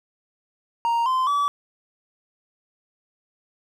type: tone with pitch steps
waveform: triangle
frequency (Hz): 932.3 / 1034.5 / 1147.8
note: A#5 / C6 / D6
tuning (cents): 0 / -20 / -40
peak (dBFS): -17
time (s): 0.85-1.48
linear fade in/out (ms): 0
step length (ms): 210
effects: none